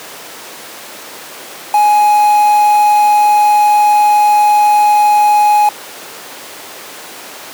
triangle tone with quantisation, 836 Hz, G#5, 11 cents sharp, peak -4 dBFS, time 1.74-5.69 s, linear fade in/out 2 ms, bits 4, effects pink hiss -29 dBFS RMS until 7.53 s + high-pass 400 Hz 12 dB/octave

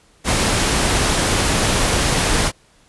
pink noise, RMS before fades -17 dBFS, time 0.24-2.52 s, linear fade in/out 50 ms, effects pink hiss -54 dBFS RMS until 2.88 s + resampled to 24000 Hz

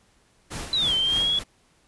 pink noise with tremolo, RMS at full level -33 dBFS, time 0.5-1.44 s, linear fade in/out 20 ms, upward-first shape sine, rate 3.3 Hz, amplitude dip 55%
sine linear two-way sweep, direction down then up, 4031 to 3076 to 3390 Hz, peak -20 dBFS, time 0.73-1.39 s, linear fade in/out 2 ms, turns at 0.94 s
effects pink hiss -62 dBFS RMS until 1.87 s + resampled to 24000 Hz

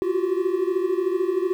triangle tone cluster, 347.6 / 370.4 / 383.7 Hz, F4 / F#4 / G4, -8 / +2 / -37 cents, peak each -23 dBFS, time 0.02-1.53 s, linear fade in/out 0 ms, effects 9-bit

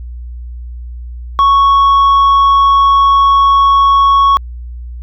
triangle tone with tanh clipping, 1108.7 Hz, C#6, in tune, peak -6 dBFS, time 1.39-4.37 s, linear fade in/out 0 ms, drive 8 dB, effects added 60 Hz sine -23 dBFS peak until 5.02 s

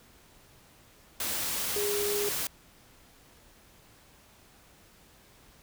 sine tone in noise, 410.7 Hz, G#4, 19 cents flat, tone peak -29 dBFS, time 1.76-2.29 s, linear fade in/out 2 ms, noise white, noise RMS -32 dBFS, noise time 1.2-2.47 s, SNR 0 dB, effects pink hiss -58 dBFS RMS until 5.62 s

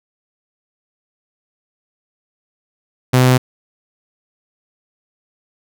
sawtooth tone, 127.4 Hz, C3, 46 cents flat, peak -5 dBFS, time 3.13-3.38 s, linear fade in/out 10 ms, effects none

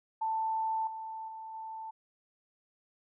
sine tone with level steps, 886 Hz, A5, 12 cents sharp, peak -29 / -38 / -41 / -39 dBFS, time 0.21-1.91 s, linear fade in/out 10 ms, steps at 0.87 / 1.28 / 1.54 s, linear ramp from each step 2 ms, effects none

